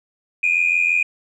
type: tone pair together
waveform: sine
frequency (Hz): 2403 / 2489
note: D7 / D#7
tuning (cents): +39 / 0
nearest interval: minor second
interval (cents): 61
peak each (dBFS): -17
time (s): 0.43-1.03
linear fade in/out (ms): 5
effects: tanh soft clip ceiling -9 dBFS